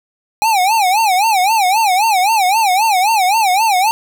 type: tone with vibrato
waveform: square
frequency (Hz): 812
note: G#5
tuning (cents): -39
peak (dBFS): -11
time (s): 0.42-3.91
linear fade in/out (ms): 0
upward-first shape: sine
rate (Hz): 3.8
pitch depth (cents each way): 200
effects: none